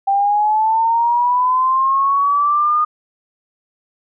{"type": "linear sweep", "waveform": "sine", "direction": "up", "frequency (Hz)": [784, 1227], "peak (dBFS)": -12, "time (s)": [0.07, 2.85], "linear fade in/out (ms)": 10, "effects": []}